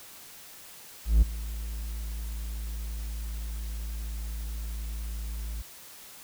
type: tone with ADSR envelope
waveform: triangle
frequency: 55 Hz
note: A1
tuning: in tune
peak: -12 dBFS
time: 1.05-5.62 s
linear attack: 170 ms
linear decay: 13 ms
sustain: -18 dB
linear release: 5 ms
effects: white hiss -48 dBFS RMS until 6.23 s